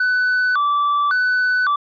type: tone with vibrato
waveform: triangle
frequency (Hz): 1318.5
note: E6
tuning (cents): 0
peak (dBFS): -13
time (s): 0-1.76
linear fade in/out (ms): 5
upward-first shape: square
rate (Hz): 0.9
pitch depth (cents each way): 220
effects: resampled to 11025 Hz